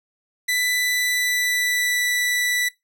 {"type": "tone with pitch glide", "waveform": "sawtooth", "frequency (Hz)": [1990, 1970.6], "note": ["B6", "B6"], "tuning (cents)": [13, -4], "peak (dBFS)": -16, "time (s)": [0.48, 2.69], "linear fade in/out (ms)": 10, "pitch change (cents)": -17, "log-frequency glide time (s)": [0.67, 2.02], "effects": ["noise-tail reverb RT60 0.2 s tail -21 dB re dry"]}